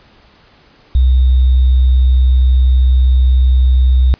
sine tone with sample-and-hold, 63.7 Hz, C2, 46 cents flat, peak -6 dBFS, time 0.95-4.14 s, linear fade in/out 0 ms, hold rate 3675 Hz, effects pink hiss -47 dBFS RMS until 4.19 s + resampled to 11025 Hz

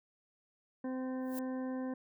harmonic tone, 258.2 Hz, C4, 23 cents flat, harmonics 1 / 2 / 3 / 4 / 6 / 7, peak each -36 / -43 / -51 / -52 / -57 / -58 dBFS, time 0.84-1.94 s, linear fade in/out 5 ms
violet noise with exponential growth, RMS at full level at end -42 dBFS, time 1.21-1.39 s, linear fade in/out 1 ms, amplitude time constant 38 ms
effects none

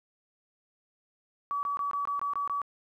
sine tone bursts, 1142 Hz, D6, 49 cents flat, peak -28 dBFS, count 8, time 1.51-2.617 s, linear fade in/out 0 ms, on 120 ms, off 21 ms, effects 11-bit

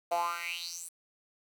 10% pulse tone with high-pass filter sweep, 171.3 Hz, F3, 33 cents flat, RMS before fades -35 dBFS, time 0.11-0.89 s, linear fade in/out 10 ms, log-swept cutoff 630 to 9600 Hz, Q 5.9, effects 9-bit

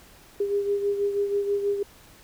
sine beating tone pair, 403.2 / 409.4 Hz, G4 / G#4, +49 / -25 cents, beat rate 6.2 Hz, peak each -23 / -31 dBFS, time 0.4-1.83 s, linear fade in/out 5 ms, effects pink hiss -52 dBFS RMS until 2.23 s

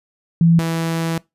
sine / sawtooth tone pair in turn, 167 / 164.61 Hz, E3 / E3, +23 / -2 cents, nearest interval unison, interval 25 cents, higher first, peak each -9 / -15 dBFS, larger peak first, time 0.41-0.59 / 0.59-1.18 s, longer second, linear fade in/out 2 ms, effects noise-tail reverb RT60 0.2 s tail -22 dB re dry + resampled to 32000 Hz

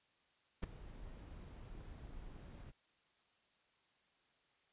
brown noise with ADSR envelope, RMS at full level -33 dBFS, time 0.62-2.72 s, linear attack 18 ms, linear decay 7 ms, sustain -19 dB, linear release 27 ms, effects white hiss -75 dBFS RMS until 4.72 s + resampled to 8000 Hz

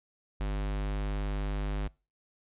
square tone, 50.2 Hz, G1, 42 cents sharp, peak -30 dBFS, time 0.4-1.88 s, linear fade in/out 10 ms, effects noise-tail reverb RT60 0.3 s tail -23 dB re dry + resampled to 8000 Hz

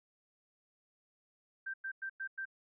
sine tone bursts, 1568 Hz, G6, in tune, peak -37 dBFS, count 5, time 1.66-2.455 s, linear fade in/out 10 ms, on 79 ms, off 100 ms, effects none

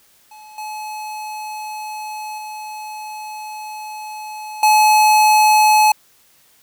square tone with level steps, 855 Hz, A5, 50 cents flat, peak -39 / -27 / -29 / -10 dBFS, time 0.31-5.92 s, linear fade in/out 5 ms, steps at 0.58 / 2.38 / 4.63 s, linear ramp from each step 2 ms, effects white hiss -54 dBFS RMS until 6.62 s

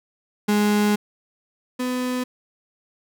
35% pulse tone pair in turn, 208.1 / 251.3 Hz, G#3 / B3, +4 / +30 cents, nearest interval minor third, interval 326 cents, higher second, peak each -15 / -21 dBFS, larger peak first, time 0.48-0.96 / 1.79-2.24 s, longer first, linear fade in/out 10 ms, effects none

